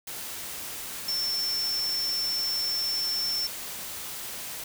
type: tone in noise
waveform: sine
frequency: 5390 Hz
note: E8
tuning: 38 cents sharp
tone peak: -26 dBFS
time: 1.08-3.47 s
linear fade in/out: 5 ms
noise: white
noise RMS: -37 dBFS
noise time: 0.07-4.64 s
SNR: +8 dB
effects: none

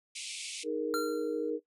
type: band-pass noise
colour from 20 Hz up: pink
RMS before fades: -41 dBFS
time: 0.15-0.64 s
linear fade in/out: 10 ms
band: 2200 to 10000 Hz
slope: 96 dB/octave
type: chord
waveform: sine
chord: D# suspended fourth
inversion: none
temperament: equal with one note detuned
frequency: 311.1 / 415.3 / 468.3 Hz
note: D#4 / G#4 / A#4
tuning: 0 / 0 / +8 cents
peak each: -35 / -37 / -32 dBFS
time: 0.63-1.6 s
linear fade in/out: 50 ms
type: tone with exponential decay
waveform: square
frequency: 1376 Hz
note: F6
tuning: 26 cents flat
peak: -30 dBFS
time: 0.94-1.5 s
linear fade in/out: 0 ms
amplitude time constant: 120 ms
effects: noise-tail reverb RT60 0.1 s tail -17 dB re dry

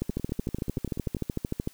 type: two click trains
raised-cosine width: 3 ms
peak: -22 / -15 dBFS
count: 12 / 23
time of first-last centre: 0.1-1.168 / 0.02-1.674 s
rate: 10.3 / 13.3 Hz
effects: white hiss -57 dBFS RMS until 1.73 s

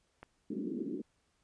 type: click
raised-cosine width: 0.5 ms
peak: -32 dBFS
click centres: 0.23 s
type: band-pass noise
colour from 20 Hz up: pink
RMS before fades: -38 dBFS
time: 0.5-1.02 s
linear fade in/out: 5 ms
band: 200 to 380 Hz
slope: 48 dB/octave
effects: pink hiss -75 dBFS RMS until 1.43 s + resampled to 22050 Hz

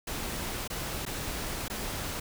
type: noise with dropouts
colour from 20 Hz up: pink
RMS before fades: -35 dBFS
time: 0.07-2.2 s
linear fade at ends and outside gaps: 5 ms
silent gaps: 0.677-0.7 / 1.053-1.063 / 1.682-1.699 s
effects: none

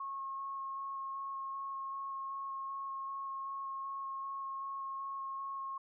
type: tone with vibrato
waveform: sine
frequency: 1087 Hz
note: C#6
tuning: 34 cents flat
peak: -38 dBFS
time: 0-5.78 s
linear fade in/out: 5 ms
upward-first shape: square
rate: 2.6 Hz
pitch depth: 8 cents each way
effects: none

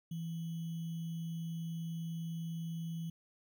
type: tone with sample-and-hold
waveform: sine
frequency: 165.1 Hz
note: E3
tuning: 3 cents sharp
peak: -37 dBFS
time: 0.11-3.1 s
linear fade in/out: 5 ms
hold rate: 3150 Hz
effects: none

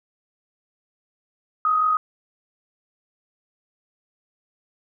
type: tone pair together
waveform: sine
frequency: 1251.4 / 1298 Hz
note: D#6 / E6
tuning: +10 / -27 cents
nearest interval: minor second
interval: 63 cents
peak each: -17 / -29 dBFS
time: 1.65-1.97 s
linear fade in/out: 2 ms
effects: none

